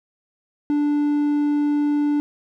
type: tone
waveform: triangle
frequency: 293.1 Hz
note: D4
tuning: 3 cents flat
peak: -15 dBFS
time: 0.7-2.2 s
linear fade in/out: 0 ms
effects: none